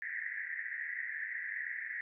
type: band-pass noise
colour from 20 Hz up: white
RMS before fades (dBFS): -40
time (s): 0.02-2.01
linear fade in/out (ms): 0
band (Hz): 1700 to 2000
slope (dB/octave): 96
effects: none